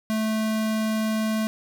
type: tone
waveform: square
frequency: 218.4 Hz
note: A3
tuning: 13 cents flat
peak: -23 dBFS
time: 0.1-1.47 s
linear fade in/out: 0 ms
effects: none